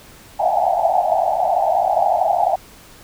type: band-pass noise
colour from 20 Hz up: pink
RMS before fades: -17 dBFS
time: 0.39-2.56 s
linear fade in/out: 10 ms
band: 640 to 840 Hz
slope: 96 dB/octave
effects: pink hiss -44 dBFS RMS until 3.03 s